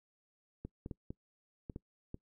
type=clicks; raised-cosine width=3 ms; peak=-29 dBFS; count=7; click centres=0.65 / 0.861 / 0.912 / 1.105 / 1.698 / 1.761 / 2.144 s; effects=noise-tail reverb RT60 0.1 s tail -24 dB re dry